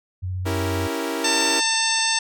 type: tone with vibrato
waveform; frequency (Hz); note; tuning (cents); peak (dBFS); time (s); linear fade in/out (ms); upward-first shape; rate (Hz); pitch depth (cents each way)
sine; 92.1; F#2; -7; -24; 0.22-0.88; 20; sine; 15; 21
type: chord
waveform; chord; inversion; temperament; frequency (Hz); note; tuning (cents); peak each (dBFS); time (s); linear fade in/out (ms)
sawtooth; C# diminished seventh; none; equal; 277.2 / 329.6 / 392 / 466.2; C#4 / E4 / G4 / Bb4; 0 / 0 / 0 / 0; -26 / -24 / -29 / -25; 0.45-1.61; 20
type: harmonic tone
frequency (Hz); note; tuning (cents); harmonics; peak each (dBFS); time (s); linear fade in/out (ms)
896; A5; +31; 1 / 2 / 3 / 4 / 5 / 6 / 7 / 9; -27 / -27 / -27 / -27 / -27 / -27 / -27 / -27; 1.24-2.19; 5
effects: none